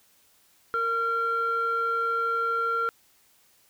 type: tone pair together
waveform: sine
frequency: 462.3 / 1375 Hz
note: A#4 / F6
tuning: -14 / -27 cents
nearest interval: octave + perfect fifth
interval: 1887 cents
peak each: -30 / -23 dBFS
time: 0.74-2.89 s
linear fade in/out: 0 ms
effects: tanh soft clip ceiling -19 dBFS + white hiss -62 dBFS RMS until 3.69 s